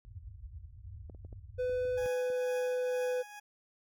pink low-pass noise, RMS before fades -44 dBFS, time 0.05-2.06 s, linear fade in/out 0 ms, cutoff 110 Hz, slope 96 dB/octave
clicks, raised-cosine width 2 ms, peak -36 / -42 / -40 / -39 / -39 / -40 / -39 dBFS, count 7, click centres 1.098 / 1.148 / 1.249 / 1.328 / 1.696 / 1.853 / 2.301 s
triangle tone, 501 Hz, B4, 25 cents sharp, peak -28 dBFS, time 1.58-3.23 s, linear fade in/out 20 ms
20% pulse tone with tremolo, 830.6 Hz, G#5, in tune, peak -36 dBFS, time 1.97-3.4 s, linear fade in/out 10 ms, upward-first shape triangle, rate 2.1 Hz, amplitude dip 65%
effects high-pass 60 Hz 12 dB/octave

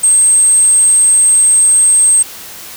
sine tone, 8372 Hz, C9, in tune, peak -5 dBFS, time 0.03-2.23 s, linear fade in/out 10 ms, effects white hiss -30 dBFS RMS until 2.76 s

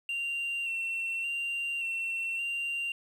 sine tone with vibrato, 2741 Hz, F7, 33 cents flat, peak -28 dBFS, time 0.09-2.92 s, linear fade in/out 2 ms, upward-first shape square, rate 0.87 Hz, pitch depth 21 cents each way, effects tanh soft clip ceiling -29 dBFS + 10-bit

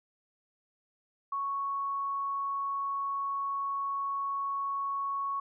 sine tone, 1108.7 Hz, C#6, in tune, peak -30 dBFS, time 1.32-5.4 s, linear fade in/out 5 ms, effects none

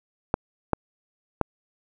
clicks, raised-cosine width 1 ms, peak -6 dBFS, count 3, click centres 0.341 / 0.733 / 1.413 s, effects none

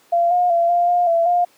sine tone with pitch steps, 687 / 714 / 682 / 698 / 707 / 672 / 706 Hz, F5 / F5 / F5 / F5 / F5 / E5 / F5, -29 / +38 / -41 / -1 / +21 / +33 / +19 cents, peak -13 dBFS, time 0.12-1.45 s, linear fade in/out 10 ms, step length 190 ms, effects pink hiss -54 dBFS RMS until 1.57 s + high-pass 300 Hz 12 dB/octave

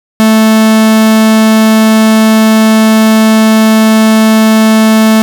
45% pulse tone, 219.5 Hz, A3, 4 cents flat, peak -3 dBFS, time 0.2-5.22 s, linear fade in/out 0 ms, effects none

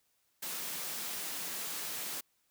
white high-pass noise, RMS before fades -39 dBFS, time 0.42-2.21 s, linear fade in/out 10 ms, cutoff 130 Hz, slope 96 dB/octave, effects white hiss -75 dBFS RMS until 2.5 s

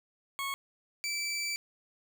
20% pulse tone pair in turn, 1100 / 2323 Hz, C#6 / D7, -14 / -20 cents, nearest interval octave + minor second, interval 1294 cents, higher second, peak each -28 / -27 dBFS, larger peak second, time 0.39-0.54 / 1.04-1.56 s, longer second, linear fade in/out 0 ms, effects none

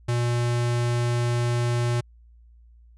square tone, 120 Hz, B2, 49 cents flat, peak -22 dBFS, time 0.08-2.01 s, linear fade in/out 10 ms, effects added 58 Hz sine -49 dBFS peak until 2.97 s + resampled to 24000 Hz

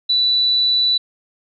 sine tone, 3964 Hz, B7, 6 cents sharp, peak -13 dBFS, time 0.09-0.98 s, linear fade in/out 10 ms, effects none

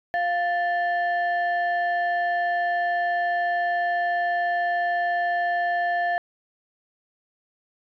sine tone pair together, 698.5 / 1760 Hz, F5 / A6, 0 / 0 cents, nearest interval octave + major third, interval 1600 cents, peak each -21 / -25 dBFS, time 0.14-6.18 s, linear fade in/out 0 ms, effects tanh soft clip ceiling -17 dBFS

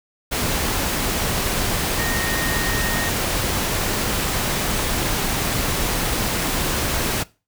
sine tone in noise, 1855 Hz, A#6, 9 cents flat, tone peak -26 dBFS, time 1.98-3.1 s, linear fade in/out 20 ms, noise pink, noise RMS -22 dBFS, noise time 0.31-7.24 s, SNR -7 dB, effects noise-tail reverb RT60 0.3 s tail -21 dB re dry

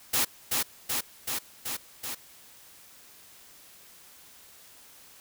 white noise with echo, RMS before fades -25 dBFS, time 0.13-0.25 s, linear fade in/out 10 ms, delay 380 ms, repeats 5, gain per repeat -2 dB, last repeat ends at 2.15 s, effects white hiss -53 dBFS RMS until 5.2 s

